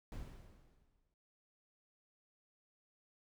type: noise with exponential decay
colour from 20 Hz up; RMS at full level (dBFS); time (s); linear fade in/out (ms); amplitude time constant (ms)
brown; -44; 0.12-1.14; 1; 220
effects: none